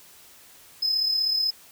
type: tone with amplitude modulation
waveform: triangle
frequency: 5100 Hz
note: D#8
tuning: 42 cents sharp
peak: -18 dBFS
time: 0.82-1.51 s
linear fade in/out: 10 ms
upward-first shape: sine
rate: 36.1 Hz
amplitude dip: 50%
effects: white hiss -51 dBFS RMS until 1.71 s